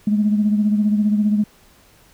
sine beating tone pair, 208.3 / 223.3 Hz, G#3 / A3, +5 / +26 cents, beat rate 15 Hz, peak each -14 / -23 dBFS, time 0.07-1.44 s, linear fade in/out 5 ms, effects tanh soft clip ceiling -7 dBFS + pink hiss -52 dBFS RMS until 2.13 s

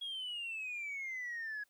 sine exponential sweep, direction down, 3322 to 1661.2 Hz, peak -37 dBFS, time 0.01-1.64 s, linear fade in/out 10 ms, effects tanh soft clip ceiling -36 dBFS + white hiss -75 dBFS RMS until 1.69 s

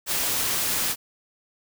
white noise, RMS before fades -25 dBFS, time 0.06-0.96 s, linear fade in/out 50 ms, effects none

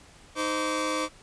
sawtooth tone cluster, 310.9 / 518 / 1150 Hz, D#4 / C5 / D6, -1 / -17 / -37 cents, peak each -27 dBFS, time 0.35-1.09 s, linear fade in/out 50 ms, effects pink hiss -53 dBFS RMS until 1.22 s + resampled to 22050 Hz

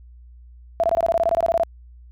sine tone bursts, 670 Hz, E5, 28 cents sharp, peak -15 dBFS, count 15, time 0.8-1.634 s, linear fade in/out 0 ms, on 36 ms, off 21 ms, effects added 60 Hz sine -42 dBFS peak until 2.11 s

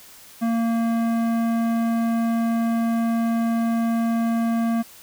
sine tone with tanh clipping, 229.7 Hz, A#3, 25 cents flat, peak -21 dBFS, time 0.41-4.83 s, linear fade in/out 20 ms, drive 15 dB, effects white hiss -46 dBFS RMS until 5.02 s

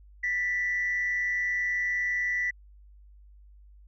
sine tone pair together, 1781 / 1971 Hz, A6 / B6, +21 / -4 cents, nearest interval major second, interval 175 cents, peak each -35 / -25 dBFS, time 0.23-2.51 s, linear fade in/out 10 ms, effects tanh soft clip ceiling -20 dBFS + added 50 Hz sine -50 dBFS peak until 3.87 s

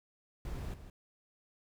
brown noise with echo, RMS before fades -40 dBFS, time 0.45-0.74 s, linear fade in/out 2 ms, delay 160 ms, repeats 1, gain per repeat -10 dB, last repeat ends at 0.9 s, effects none

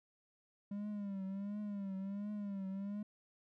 triangle tone with vibrato, 200 Hz, G3, 35 cents sharp, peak -37 dBFS, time 0.71-3.03 s, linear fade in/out 5 ms, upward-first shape triangle, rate 1.4 Hz, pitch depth 93 cents each way, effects none

